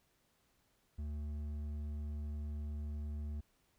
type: tone with hard clipping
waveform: triangle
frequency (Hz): 74.3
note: D2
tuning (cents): +21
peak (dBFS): -40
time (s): 0.98-3.41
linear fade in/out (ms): 10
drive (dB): 10
effects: pink hiss -75 dBFS RMS until 3.78 s